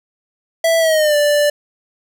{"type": "tone with pitch glide", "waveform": "square", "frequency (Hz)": [659.3, 587.4], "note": ["E5", "D5"], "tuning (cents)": [0, 0], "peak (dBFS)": -12, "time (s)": [0.64, 1.5], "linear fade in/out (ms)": 5, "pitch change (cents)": -200, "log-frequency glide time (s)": [0.79, 1.16], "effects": []}